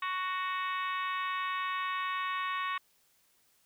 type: harmonic tone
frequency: 370.9 Hz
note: F#4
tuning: 4 cents sharp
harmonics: 3 / 4 / 5 / 6 / 7 / 8 / 9 / 10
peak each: -33 / -44 / -39 / -43 / -43 / -47 / -53 / -47 dBFS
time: 0.02-2.78 s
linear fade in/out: 5 ms
effects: white hiss -69 dBFS RMS until 3.65 s